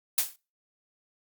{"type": "noise with exponential decay", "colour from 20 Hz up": "blue", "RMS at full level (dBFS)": -20, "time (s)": [0.18, 0.36], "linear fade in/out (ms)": 2, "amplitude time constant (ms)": 39, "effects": ["noise-tail reverb RT60 0.3 s tail -22 dB re dry", "Opus 48 kbps"]}